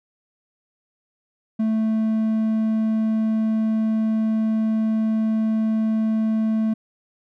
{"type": "tone", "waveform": "triangle", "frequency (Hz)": 220, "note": "A3", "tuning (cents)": 0, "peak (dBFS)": -16, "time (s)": [1.59, 6.74], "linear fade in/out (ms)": 10, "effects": []}